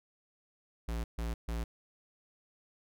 square tone bursts, 57 Hz, A#1, 38 cents flat, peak -34 dBFS, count 3, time 0.88-1.64 s, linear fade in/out 5 ms, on 160 ms, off 140 ms, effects none

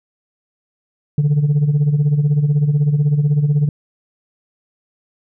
sine tone with tremolo, 146.83 Hz, D3, in tune, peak -7 dBFS, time 1.18-3.69 s, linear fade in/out 2 ms, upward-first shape sine, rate 16 Hz, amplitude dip 70%, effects tanh soft clip ceiling -9 dBFS

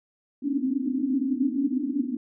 pink band-pass noise, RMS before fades -26 dBFS, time 0.42-2.17 s, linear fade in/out 5 ms, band 250 to 290 Hz, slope 96 dB/octave, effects none

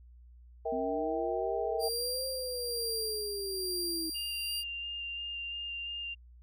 sine chord, E diminished, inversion second, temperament equal with one note detuned, 466.2 / 647.9 / 784 Hz, Bb4 / E5 / G5, 0 / -30 / 0 cents, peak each -34 / -35 / -37 dBFS, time 0.65-1.89 s, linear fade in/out 10 ms
sine linear two-way sweep, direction up then down, 252 to 528 to 318.5 Hz, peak -36 dBFS, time 0.72-4.1 s, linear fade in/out 5 ms, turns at 2.27 s
sawtooth tone with tremolo, 4744 Hz, D8, 17 cents sharp, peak -30 dBFS, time 1.79-4.64 s, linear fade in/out 50 ms, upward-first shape sine, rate 1.1 Hz, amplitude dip 45%
sine tone with vibrato, 2800 Hz, F7, 4 cents sharp, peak -36 dBFS, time 4.14-6.15 s, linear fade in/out 20 ms, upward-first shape square, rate 2.9 Hz, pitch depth 9 cents each way
effects added 60 Hz sine -52 dBFS peak until 6.42 s

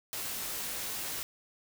white noise with comb filter, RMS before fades -37 dBFS, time 0.13-1.23 s, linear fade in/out 0 ms, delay 17 ms, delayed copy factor -0.55, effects none

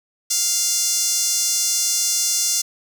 sawtooth tone with high-pass filter, 698.5 Hz, F5, in tune, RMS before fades -20 dBFS, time 0.3-2.62 s, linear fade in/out 10 ms, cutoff 6100 Hz, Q 2.8, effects 8-bit

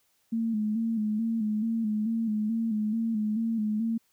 sine tone with vibrato, 220 Hz, A3, in tune, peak -25 dBFS, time 0.32-3.98 s, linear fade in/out 10 ms, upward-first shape square, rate 2.3 Hz, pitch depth 57 cents each way, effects white hiss -70 dBFS RMS until 4.12 s

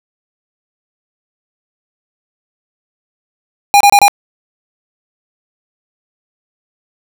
square tone bursts, 811 Hz, G#5, 41 cents flat, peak -4 dBFS, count 4, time 3.74-4.081 s, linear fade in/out 0 ms, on 65 ms, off 27 ms, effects none

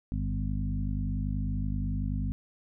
harmonic tone with a mistuned harmonic, 50.5 Hz, G#1, 48 cents flat, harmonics 1 / 2 / 3 / 4 / 5, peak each -31 / -34 / -36 / -37 / -38 dBFS, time 0.12-2.32 s, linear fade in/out 0 ms, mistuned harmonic 2, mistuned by -44 cents, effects none

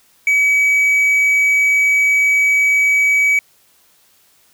triangle tone, 2277 Hz, C#7, 46 cents sharp, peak -9 dBFS, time 0.27-3.39 s, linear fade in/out 2 ms, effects white hiss -54 dBFS RMS until 4.53 s

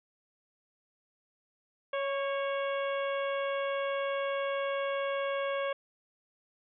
harmonic tone with a mistuned harmonic, 554.4 Hz, C#5, in tune, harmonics 1 / 2 / 3 / 4 / 5 / 6, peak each -31 / -37 / -41 / -43 / -45 / -47 dBFS, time 1.93-5.73 s, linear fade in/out 5 ms, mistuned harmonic 3, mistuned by -32 cents, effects none

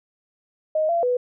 sine tone with pitch steps, 623 / 681 / 494.6 Hz, D#5 / F5 / B4, +2 / -44 / +3 cents, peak -18 dBFS, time 0.75-1.17 s, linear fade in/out 5 ms, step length 140 ms, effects none

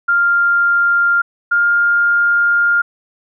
sine tone pair in turn, 1396.9 / 1407.4 Hz, F6 / F6, 0 / +13 cents, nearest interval unison, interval 13 cents, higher second, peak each -10 dBFS, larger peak neither, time 0.08-1.22 / 1.51-2.82 s, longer second, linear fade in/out 10 ms, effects none

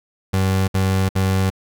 30% pulse tone bursts, 95.3 Hz, G2, 48 cents flat, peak -13 dBFS, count 3, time 0.33-1.502 s, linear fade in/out 10 ms, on 350 ms, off 61 ms, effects none

